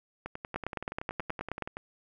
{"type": "two click trains", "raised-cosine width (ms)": 0.5, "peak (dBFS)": [-22, -17], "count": [17, 11], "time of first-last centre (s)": [[0.26, 1.769], [0.56, 1.623]], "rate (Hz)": [10.6, 9.41], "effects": []}